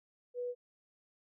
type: tone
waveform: sine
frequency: 490.3 Hz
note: B4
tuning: 13 cents flat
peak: -35 dBFS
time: 0.34-0.55 s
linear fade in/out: 50 ms
effects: none